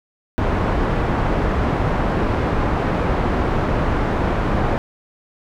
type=low-pass noise; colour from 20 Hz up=pink; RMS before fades=-19 dBFS; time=0.38-4.78 s; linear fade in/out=0 ms; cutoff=1300 Hz; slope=12 dB/octave; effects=none